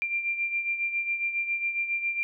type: beating tone pair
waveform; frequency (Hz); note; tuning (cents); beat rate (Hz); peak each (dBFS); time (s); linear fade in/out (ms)
sine; 2375 / 2382.3; D7 / D7; +19 / +24; 7.3; -27 / -34; 0.02-2.23; 0
effects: none